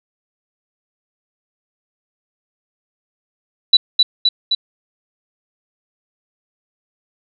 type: tone with echo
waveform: sine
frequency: 3951 Hz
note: B7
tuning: in tune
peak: -4 dBFS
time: 3.73-3.77 s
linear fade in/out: 5 ms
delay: 260 ms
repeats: 3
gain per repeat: -3 dB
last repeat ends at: 4.55 s
effects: none